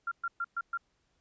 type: tone bursts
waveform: sine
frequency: 1383 Hz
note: F6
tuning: 17 cents flat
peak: -30 dBFS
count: 5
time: 0.07-0.775 s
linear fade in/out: 5 ms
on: 45 ms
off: 120 ms
effects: pink hiss -75 dBFS RMS until 1.2 s + resampled to 16000 Hz